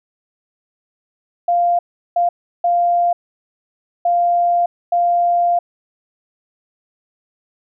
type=tone bursts at uneven times; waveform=sine; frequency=697 Hz; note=F5; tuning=4 cents flat; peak=-12 dBFS; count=5; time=1.48-1.79 / 2.16-2.29 / 2.64-3.13 / 4.05-4.66 / 4.92-5.59 s; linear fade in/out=5 ms; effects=none